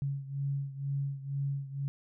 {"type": "beating tone pair", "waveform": "sine", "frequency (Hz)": [138.59, 140.69], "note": ["C#3", "C#3"], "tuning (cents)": [0, 26], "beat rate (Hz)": 2.1, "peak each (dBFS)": [-33, -37], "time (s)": [0.02, 1.88], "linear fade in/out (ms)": 0, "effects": []}